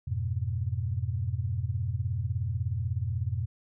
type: chord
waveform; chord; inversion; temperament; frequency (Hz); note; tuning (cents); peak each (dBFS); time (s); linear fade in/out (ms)
sine; F diminished; none; equal; 87.31 / 103.83 / 123.47; F2 / Ab2 / Cb3; 0 / 0 / 0; -32; 0.07-3.46; 10
effects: none